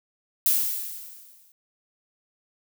violet noise with exponential decay, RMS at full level -19 dBFS, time 0.46-1.52 s, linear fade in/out 1 ms, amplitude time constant 230 ms, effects none

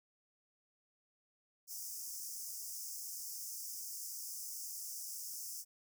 pink high-pass noise, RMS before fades -45 dBFS, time 1.67-5.65 s, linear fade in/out 50 ms, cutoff 5100 Hz, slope 96 dB/octave, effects none

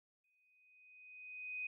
sine tone with exponential growth, 2500 Hz, D#7, 8 cents sharp, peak -38 dBFS, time 0.24-1.67 s, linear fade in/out 5 ms, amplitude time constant 310 ms, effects none

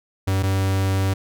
45% pulse tone pair in turn, 95.9 / 96.24 Hz, G2 / G2, -37 / -31 cents, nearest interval unison, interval 6 cents, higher second, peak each -18 dBFS, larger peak neither, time 0.27-0.43 / 0.43-1.14 s, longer second, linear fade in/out 10 ms, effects none

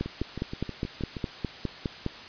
two click trains, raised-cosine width 3 ms, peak -15 / -21 dBFS, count 11 / 8, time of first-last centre 0.01-2.063 / 0.06-1.168 s, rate 4.87 / 6.32 Hz, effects white hiss -43 dBFS RMS until 2.28 s + resampled to 11025 Hz

